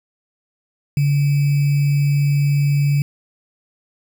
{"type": "tone with sample-and-hold", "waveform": "sine", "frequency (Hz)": 142.9, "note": "D3", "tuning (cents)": -47, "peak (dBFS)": -13, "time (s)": [0.97, 3.02], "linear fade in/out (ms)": 2, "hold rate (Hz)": 2450, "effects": []}